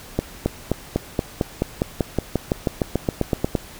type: accelerating click train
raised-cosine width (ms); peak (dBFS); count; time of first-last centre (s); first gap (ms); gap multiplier
2; -5; 20; 0.19-3.552; 270; 0.95
effects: pink hiss -41 dBFS RMS until 3.79 s